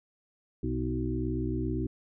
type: harmonic tone with a mistuned harmonic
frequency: 62.7 Hz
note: B1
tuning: 27 cents sharp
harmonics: 1 / 2 / 4 / 5 / 6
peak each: -34 / -34 / -35 / -34 / -37 dBFS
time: 0.63-1.87 s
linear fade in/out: 5 ms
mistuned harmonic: 5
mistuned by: +26 cents
effects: none